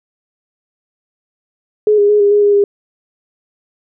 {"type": "tone with pitch steps", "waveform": "sine", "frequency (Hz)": [423.5, 408.5, 417.8, 405.8, 413.5, 408.9, 404.7], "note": ["G#4", "G#4", "G#4", "G#4", "G#4", "G#4", "G#4"], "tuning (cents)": [34, -29, 10, -40, -8, -27, -45], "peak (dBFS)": -7, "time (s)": [1.87, 2.64], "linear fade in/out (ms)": 2, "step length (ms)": 110, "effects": []}